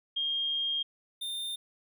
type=tone pair in turn; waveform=sine / square; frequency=3224 / 3619 Hz; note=G7 / A7; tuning=+48 / +48 cents; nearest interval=major second; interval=200 cents; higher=second; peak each=-28 / -34 dBFS; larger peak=first; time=0.16-0.83 / 1.21-1.56 s; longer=first; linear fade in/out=10 ms; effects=none